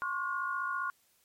sine tone cluster, 1065 / 1120 / 1434 Hz, C6 / C#6 / F6, +30 / +18 / +45 cents, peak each -37 / -37 / -34 dBFS, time 0.02-0.9 s, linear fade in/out 0 ms, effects white hiss -69 dBFS RMS until 1.24 s + MP3 64 kbps

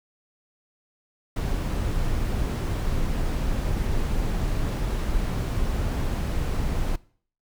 brown noise, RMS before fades -25 dBFS, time 1.36-6.96 s, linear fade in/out 5 ms, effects noise-tail reverb RT60 0.5 s tail -21 dB re dry

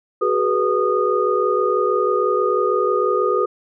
sine tone cluster, 374.5 / 420.7 / 490.5 / 1231 Hz, F#4 / G#4 / B4 / D#6, +21 / +22 / -12 / -19 cents, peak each -21 dBFS, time 0.21-3.46 s, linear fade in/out 10 ms, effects none

